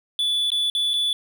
triangle tone with dropouts, 3457 Hz, A7, 31 cents flat, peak -18 dBFS, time 0.19-1.13 s, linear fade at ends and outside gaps 1 ms, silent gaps 0.503-0.518 / 0.7-0.75 / 0.935-0.939 s, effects none

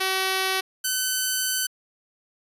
5% pulse tone pair in turn, 379.5 / 1518 Hz, F#4 / F#6, +44 / +44 cents, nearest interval 2 octaves, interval 2400 cents, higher second, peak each -11 dBFS, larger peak neither, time 0-0.61 / 0.84-1.67 s, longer second, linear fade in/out 10 ms, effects resampled to 32000 Hz

